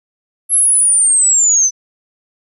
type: linear sweep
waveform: sine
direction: down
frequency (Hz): 11220 to 5990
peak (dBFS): -8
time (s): 0.49-1.71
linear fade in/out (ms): 50
effects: none